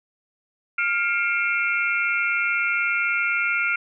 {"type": "tone cluster", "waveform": "sine", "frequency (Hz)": [1402, 2155, 2359, 2689], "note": ["F6", "C#7", "D7", "E7"], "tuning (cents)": [6, -49, 7, 34], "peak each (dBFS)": [-23, -26, -26, -30], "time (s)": [0.78, 3.76], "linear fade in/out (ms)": 5, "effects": []}